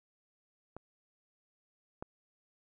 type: clicks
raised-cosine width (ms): 1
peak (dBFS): -30 / -26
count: 2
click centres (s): 0.766 / 2.025
effects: none